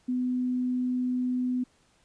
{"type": "tone", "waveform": "sine", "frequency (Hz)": 250.9, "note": "B3", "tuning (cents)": 28, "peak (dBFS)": -25, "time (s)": [0.08, 1.64], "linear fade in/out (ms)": 10, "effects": ["pink hiss -65 dBFS RMS until 2.04 s", "resampled to 22050 Hz"]}